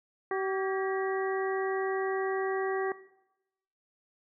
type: harmonic tone with a mistuned harmonic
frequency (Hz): 383.4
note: G4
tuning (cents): -38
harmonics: 1 / 2 / 3 / 4 / 5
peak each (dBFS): -30 / -35 / -37 / -42 / -39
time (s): 0.31-2.92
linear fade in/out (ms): 2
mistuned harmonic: 4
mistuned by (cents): +79
effects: noise-tail reverb RT60 0.9 s tail -18 dB re dry